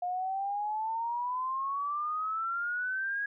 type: exponential sweep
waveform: sine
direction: up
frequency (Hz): 709 to 1661.2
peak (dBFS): -30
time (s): 0.02-3.26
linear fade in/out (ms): 5
effects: none